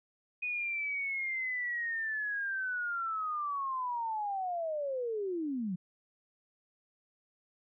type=linear sweep; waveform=sine; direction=down; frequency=2489 to 170.7 Hz; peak=-32 dBFS; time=0.42-5.76 s; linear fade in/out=10 ms; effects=none